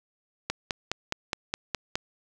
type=click train; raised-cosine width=0.2 ms; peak=-10 dBFS; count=8; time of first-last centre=0.5-1.955 s; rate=4.81 Hz; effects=none